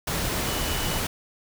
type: tone in noise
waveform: sine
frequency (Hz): 2960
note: F#7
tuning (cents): 0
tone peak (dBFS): -36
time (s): 0.46-1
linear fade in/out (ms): 5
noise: pink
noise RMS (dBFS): -27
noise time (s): 0.07-1.07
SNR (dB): -12
effects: none